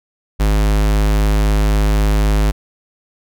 square tone, 51.9 Hz, G#1, in tune, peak -12 dBFS, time 0.39-2.52 s, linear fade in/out 20 ms, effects none

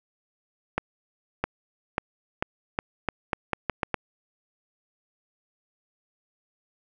accelerating click train, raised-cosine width 0.5 ms, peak -9 dBFS, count 11, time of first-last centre 0.78-3.943 s, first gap 660 ms, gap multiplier 0.82, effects none

